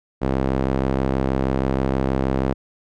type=tone with band-pass filter; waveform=sawtooth; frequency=66.3 Hz; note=C2; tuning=23 cents sharp; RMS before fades=-21 dBFS; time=0.21-2.54 s; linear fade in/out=20 ms; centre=390 Hz; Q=0.63; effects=none